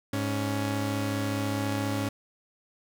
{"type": "tone pair together", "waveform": "sawtooth", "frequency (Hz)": [104.47, 278.9], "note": ["G#2", "C#4"], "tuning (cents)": [11, 11], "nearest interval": "octave + perfect fourth", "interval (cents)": 1700, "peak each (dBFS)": -26, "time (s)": [0.13, 2.09], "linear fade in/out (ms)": 5, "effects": []}